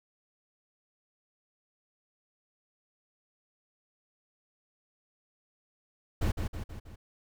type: noise with echo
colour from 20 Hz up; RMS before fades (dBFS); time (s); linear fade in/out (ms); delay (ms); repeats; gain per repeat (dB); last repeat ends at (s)
brown; -27; 6.21-6.32; 10; 160; 4; -5; 6.96
effects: none